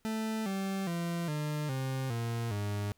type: tone with pitch steps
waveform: 40% pulse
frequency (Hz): 220 / 193.75 / 170.63 / 150.26 / 132.33 / 116.54 / 102.63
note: A3 / G3 / F3 / D3 / C3 / A#2 / G#2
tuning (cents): 0 / -20 / -40 / +40 / +20 / 0 / -20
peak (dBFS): -31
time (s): 0.05-2.92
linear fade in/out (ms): 0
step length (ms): 410
effects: pink hiss -72 dBFS RMS until 2.97 s